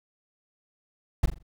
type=noise with echo; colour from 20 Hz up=brown; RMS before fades=-19 dBFS; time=1.23-1.26 s; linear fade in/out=5 ms; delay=42 ms; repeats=4; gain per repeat=-9 dB; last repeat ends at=1.428 s; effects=none